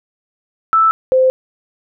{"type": "tone pair in turn", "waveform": "sine", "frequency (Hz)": [1318.5, 518.4], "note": ["E6", "C5"], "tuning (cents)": [0, -16], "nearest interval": "octave + major third", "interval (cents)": 1616, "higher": "first", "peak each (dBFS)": -8, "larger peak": "neither", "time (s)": [[0.73, 0.91], [1.12, 1.3]], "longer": "neither", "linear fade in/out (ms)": 0, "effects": []}